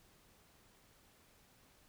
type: silence
effects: pink hiss -67 dBFS RMS until 1.88 s